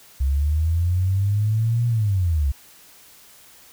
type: linear two-way sweep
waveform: sine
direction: up then down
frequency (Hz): 65.41 to 120 to 65.41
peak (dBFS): -17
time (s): 0.2-2.52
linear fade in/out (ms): 10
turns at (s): 1.87
effects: white hiss -49 dBFS RMS until 3.72 s